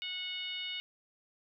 sine tone with frequency modulation, 2930 Hz, F#7, 18 cents flat, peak -36 dBFS, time 0.02-0.8 s, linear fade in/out 0 ms, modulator 732 Hz, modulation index 1.1, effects none

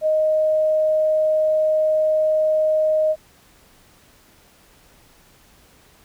sine tone, 622.3 Hz, D#5, in tune, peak -15 dBFS, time 0.01-3.16 s, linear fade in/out 50 ms, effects pink hiss -53 dBFS RMS until 6.04 s

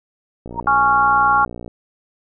click train, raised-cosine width 2 ms, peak -19 dBFS, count 74, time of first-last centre 0.46-1.679 s, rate 59.9 Hz
sine tone with exponential growth, 932.3 Hz, A#5, in tune, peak -15 dBFS, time 0.51-0.6 s, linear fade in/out 2 ms, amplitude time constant 18 ms
sine chord, Db major, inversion second, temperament just, 831.5 / 1108.7 / 1385.9 Hz, Ab5 / Db6 / F6, +2 / 0 / -14 cents, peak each -16 dBFS, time 0.67-1.45 s, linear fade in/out 2 ms
effects none

